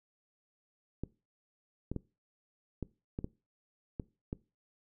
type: clicks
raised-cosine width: 3 ms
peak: -23 dBFS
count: 8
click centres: 1.036 / 1.916 / 1.963 / 2.827 / 3.189 / 3.244 / 3.998 / 4.329 s
effects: noise-tail reverb RT60 0.3 s tail -21 dB re dry